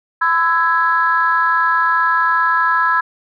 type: chord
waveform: sine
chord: E major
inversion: second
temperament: equal with one note detuned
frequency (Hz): 1010.9 / 1318.5 / 1661.2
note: B5 / E6 / G#6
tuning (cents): +40 / 0 / 0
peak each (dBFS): -16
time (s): 0.21-3.01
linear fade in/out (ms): 10
effects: tanh soft clip ceiling -3 dBFS